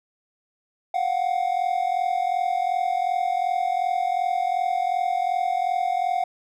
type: tone pair together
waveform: triangle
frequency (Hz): 707.3 / 750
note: F5 / F#5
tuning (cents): +22 / +23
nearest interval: minor second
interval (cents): 101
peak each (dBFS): -22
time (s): 0.94-6.24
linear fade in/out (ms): 5
effects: none